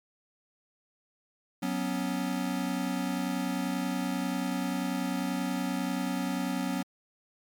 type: chord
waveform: square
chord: F# suspended fourth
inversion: none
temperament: equal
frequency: 185 / 246.9 / 277.2 Hz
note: F#3 / B3 / C#4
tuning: 0 / 0 / 0 cents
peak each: -34 dBFS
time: 1.62-6.83 s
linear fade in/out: 10 ms
effects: MP3 96 kbps